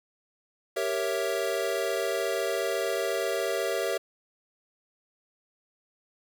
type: chord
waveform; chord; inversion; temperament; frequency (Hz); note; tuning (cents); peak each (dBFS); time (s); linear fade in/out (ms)
square; G diminished seventh; none; equal; 392 / 466.2 / 554.4 / 659.3; G4 / Bb4 / Db5 / Fb5; 0 / 0 / 0 / 0; -33; 0.76-3.98; 10
effects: none